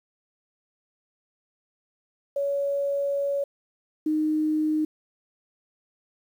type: tone pair in turn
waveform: sine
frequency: 562 / 308.7 Hz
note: C#5 / D#4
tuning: +24 / -14 cents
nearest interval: minor seventh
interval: 1038 cents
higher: first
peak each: -23 / -21 dBFS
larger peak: second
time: 2.36-3.44 / 4.06-4.85 s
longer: first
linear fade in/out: 5 ms
effects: 9-bit